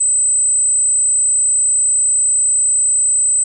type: tone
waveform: sine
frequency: 8070 Hz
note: B8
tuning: 36 cents sharp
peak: -11 dBFS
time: 0-3.44 s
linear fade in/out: 10 ms
effects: none